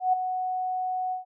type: tone with ADSR envelope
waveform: sine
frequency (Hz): 740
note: F#5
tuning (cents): 0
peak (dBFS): -17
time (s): 0-1.25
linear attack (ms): 130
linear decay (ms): 10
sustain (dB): -9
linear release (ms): 130
effects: none